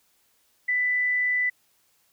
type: tone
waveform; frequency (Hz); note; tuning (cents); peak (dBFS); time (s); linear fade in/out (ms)
sine; 1989; B6; +12; -21; 0.68-1.5; 10
effects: white hiss -66 dBFS RMS until 2.12 s